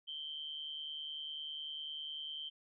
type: tone with amplitude modulation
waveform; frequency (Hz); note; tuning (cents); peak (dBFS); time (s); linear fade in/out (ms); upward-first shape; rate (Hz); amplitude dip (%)
sine; 3124; G7; -7; -38; 0.07-2.5; 20; sine; 150; 65
effects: none